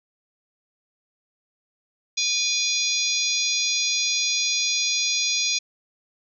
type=harmonic tone with a mistuned harmonic; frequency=817 Hz; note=G#5; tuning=29 cents flat; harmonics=3 / 4 / 5 / 6 / 7 / 8; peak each=-28 / -28 / -28 / -28 / -28 / -28 dBFS; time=2.17-5.59 s; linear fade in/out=10 ms; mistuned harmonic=4; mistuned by=+92 cents; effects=none